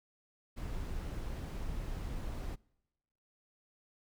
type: noise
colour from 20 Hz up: brown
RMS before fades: -39 dBFS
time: 0.56-2.56 s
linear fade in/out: 20 ms
effects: noise-tail reverb RT60 1.0 s tail -26 dB re dry